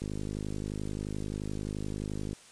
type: click train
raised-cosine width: 3 ms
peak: -23 dBFS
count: 120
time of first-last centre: 0.02-2.331 s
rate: 51.5 Hz
effects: white hiss -54 dBFS RMS until 2.51 s + resampled to 22050 Hz